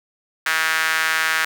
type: tone with high-pass filter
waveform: sawtooth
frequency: 160 Hz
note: D#3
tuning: 49 cents sharp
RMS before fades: -20 dBFS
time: 0.46-1.45 s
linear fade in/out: 5 ms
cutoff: 1600 Hz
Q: 2.9
effects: none